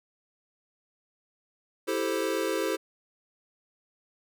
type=chord; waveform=square; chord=A minor seventh; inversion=second; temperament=equal; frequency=329.6 / 392 / 440 / 523.3 Hz; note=E4 / G4 / A4 / C5; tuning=0 / 0 / 0 / 0 cents; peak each=-33 dBFS; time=1.87-2.77 s; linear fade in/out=20 ms; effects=none